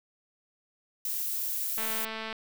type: noise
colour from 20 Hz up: violet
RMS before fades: -32 dBFS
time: 1.05-2.05 s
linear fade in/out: 2 ms
type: click train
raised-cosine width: 0.3 ms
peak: -21 dBFS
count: 122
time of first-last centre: 1.78-2.328 s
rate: 221 Hz
effects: none